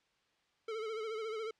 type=tone with vibrato; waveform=square; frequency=440 Hz; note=A4; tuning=in tune; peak=-38 dBFS; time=0.68-1.51 s; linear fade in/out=5 ms; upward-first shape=sine; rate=14 Hz; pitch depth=62 cents each way; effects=white hiss -74 dBFS RMS until 1.59 s + low-pass 4000 Hz 12 dB/octave